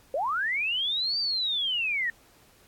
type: linear two-way sweep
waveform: sine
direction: up then down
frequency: 502 to 4699 to 1811 Hz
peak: -25 dBFS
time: 0.14-2.1 s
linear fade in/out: 2 ms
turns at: 1.19 s
effects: pink hiss -59 dBFS RMS until 2.67 s + AAC 64 kbps